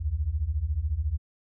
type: beating tone pair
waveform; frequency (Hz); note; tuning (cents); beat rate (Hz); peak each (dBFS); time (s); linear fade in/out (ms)
sine; 67 / 81; C2 / E2; +42 / -30; 14; -29 / -27; 0-1.18; 20
effects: none